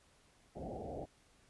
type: low-pass noise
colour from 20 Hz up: white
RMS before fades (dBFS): -44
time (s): 0.55-1.06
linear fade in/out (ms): 20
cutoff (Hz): 780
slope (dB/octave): 96
effects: pink hiss -68 dBFS RMS until 1.49 s + resampled to 24000 Hz